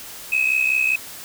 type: tone pair together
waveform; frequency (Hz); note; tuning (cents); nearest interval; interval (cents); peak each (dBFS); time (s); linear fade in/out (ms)
sine; 2524 / 2589; D#7 / E7; +24 / -32; unison; 44; -18; 0.32-0.96; 5
effects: tanh soft clip ceiling -12 dBFS + white hiss -37 dBFS RMS until 1.24 s